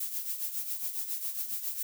violet noise with tremolo, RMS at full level -32 dBFS, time 0-1.83 s, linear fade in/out 5 ms, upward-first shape triangle, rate 7.3 Hz, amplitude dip 70%, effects none

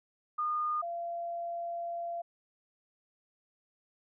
sine tone pair in turn, 1221 / 685.3 Hz, D#6 / F5, -33 / -33 cents, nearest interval minor seventh, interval 1000 cents, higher first, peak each -29 / -34 dBFS, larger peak first, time 0.38-0.82 / 0.82-2.22 s, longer second, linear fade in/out 10 ms, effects none

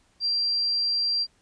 sine tone, 4730 Hz, D8, 12 cents sharp, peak -22 dBFS, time 0.2-1.27 s, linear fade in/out 50 ms, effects pink hiss -64 dBFS RMS until 1.41 s + resampled to 22050 Hz

